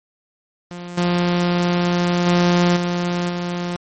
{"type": "tone with level steps", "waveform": "sawtooth", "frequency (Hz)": 175.6, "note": "F3", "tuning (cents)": 10, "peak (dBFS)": [-26, -12, -9, -15, -18], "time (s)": [0.71, 3.76], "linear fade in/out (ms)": 0, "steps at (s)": [0.97, 2.26, 2.76, 3.29], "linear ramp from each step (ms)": 10, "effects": ["low-pass 10000 Hz 12 dB/octave", "MP3 32 kbps"]}